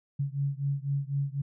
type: beating tone pair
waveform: sine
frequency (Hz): 138.4 / 142.4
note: C#3 / C#3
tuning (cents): -2 / +47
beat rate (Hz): 4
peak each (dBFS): -30 / -31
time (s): 0.19-1.42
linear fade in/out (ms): 10
effects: none